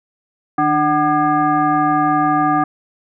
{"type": "tone with frequency modulation", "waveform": "sine", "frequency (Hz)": 751, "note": "F#5", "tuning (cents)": 26, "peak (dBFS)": -12, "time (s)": [0.58, 2.64], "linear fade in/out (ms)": 5, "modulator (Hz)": 453, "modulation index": 1.3, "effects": []}